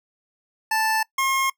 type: tone pair in turn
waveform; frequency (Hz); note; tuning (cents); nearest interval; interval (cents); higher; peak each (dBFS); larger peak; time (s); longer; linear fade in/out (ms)
25% pulse; 880 / 1073.7; A5 / C6; 0 / +44; minor third; 344; second; -16; neither; 0.71-1.03 / 1.18-1.5; neither; 5
effects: noise-tail reverb RT60 0.1 s tail -22 dB re dry